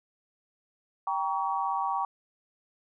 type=chord; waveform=sine; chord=G diminished; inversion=none; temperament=just; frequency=784 / 940.8 / 1128.9 Hz; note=G5 / Bb5 / Db6; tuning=0 / +16 / +31 cents; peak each=-31 dBFS; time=1.07-2.05 s; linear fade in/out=2 ms; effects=none